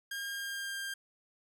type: tone with pitch glide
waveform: sawtooth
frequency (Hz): 1614 to 1597.3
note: G#6 to G6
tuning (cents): -50 to +32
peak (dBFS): -33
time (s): 0.11-0.94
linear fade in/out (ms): 5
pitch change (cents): -18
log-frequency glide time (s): 0.31-0.77
effects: none